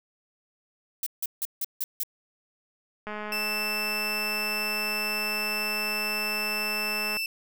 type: noise bursts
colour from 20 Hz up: violet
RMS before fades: -29 dBFS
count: 6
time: 1.03-2.034 s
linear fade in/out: 2 ms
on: 34 ms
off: 160 ms
type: click train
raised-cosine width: 0.5 ms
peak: -21 dBFS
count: 866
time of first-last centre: 3.07-7.17 s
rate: 211 Hz
type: tone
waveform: 30% pulse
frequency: 2659 Hz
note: E7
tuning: 14 cents sharp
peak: -25 dBFS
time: 3.32-7.26 s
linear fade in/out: 2 ms
effects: none